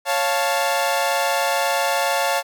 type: chord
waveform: sawtooth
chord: Db augmented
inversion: none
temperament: equal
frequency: 554.4 / 698.5 / 880 Hz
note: Db5 / F5 / A5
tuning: 0 / 0 / 0 cents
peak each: -19 dBFS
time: 0.05-2.43 s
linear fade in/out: 50 ms
effects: none